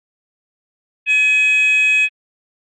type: tone with frequency modulation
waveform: sine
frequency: 2533 Hz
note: D#7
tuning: 30 cents sharp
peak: -9 dBFS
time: 1.06-2.09 s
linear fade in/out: 50 ms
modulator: 813 Hz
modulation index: 0.29
effects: tanh soft clip ceiling -9 dBFS + Opus 24 kbps